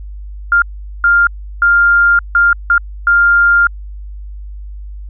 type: tone bursts at uneven times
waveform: sine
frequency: 1400 Hz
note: F6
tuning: 4 cents sharp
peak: -6 dBFS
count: 6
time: 0.52-0.62 / 1.04-1.27 / 1.62-2.19 / 2.35-2.53 / 2.7-2.78 / 3.07-3.67 s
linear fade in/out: 2 ms
effects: added 50 Hz sine -25 dBFS peak until 5.09 s